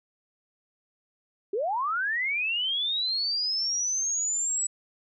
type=linear sweep; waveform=sine; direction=up; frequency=370 to 7890 Hz; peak=-25 dBFS; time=1.53-4.67 s; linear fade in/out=5 ms; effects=none